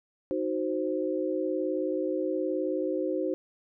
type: chord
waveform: sine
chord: C diminished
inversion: first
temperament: equal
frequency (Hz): 311.1 / 370 / 523.3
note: Eb4 / Gb4 / C5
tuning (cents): 0 / 0 / 0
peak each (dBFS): -31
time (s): 0.31-3.34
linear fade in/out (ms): 0
effects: none